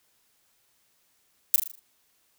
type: noise with echo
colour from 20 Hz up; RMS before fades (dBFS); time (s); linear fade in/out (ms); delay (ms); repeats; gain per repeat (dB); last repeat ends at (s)
violet; -17; 1.54-1.56; 2; 39; 6; -6; 1.794
effects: white hiss -68 dBFS RMS until 2.38 s